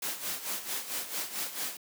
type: noise with tremolo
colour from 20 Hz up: white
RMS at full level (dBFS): -33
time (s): 0.02-1.77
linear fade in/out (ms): 5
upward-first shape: sine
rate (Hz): 4.5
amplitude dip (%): 70
effects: high-pass 200 Hz 12 dB/octave